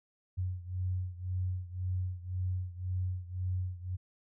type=beating tone pair; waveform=sine; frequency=91 / 92.9 Hz; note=F#2 / F#2; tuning=-28 / +7 cents; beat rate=1.9 Hz; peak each=-34 / -37 dBFS; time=0.37-3.97 s; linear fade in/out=20 ms; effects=none